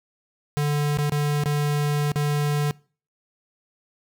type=tone with dropouts; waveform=square; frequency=146.83 Hz; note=D3; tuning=in tune; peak=-21 dBFS; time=0.57-2.71 s; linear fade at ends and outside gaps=0 ms; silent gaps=0.972-0.986 / 1.096-1.121 / 1.437-1.458 / 2.118-2.158 s; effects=noise-tail reverb RT60 0.4 s tail -24 dB re dry